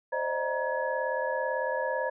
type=tone cluster; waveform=sine; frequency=523 / 601 / 639 / 945 / 1688 Hz; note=C5 / D5 / D#5 / A#5 / G#6; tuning=-1 / +40 / +46 / +23 / +28 cents; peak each=-31 / -34 / -39 / -33 / -35 dBFS; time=0.12-2.1 s; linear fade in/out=10 ms; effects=none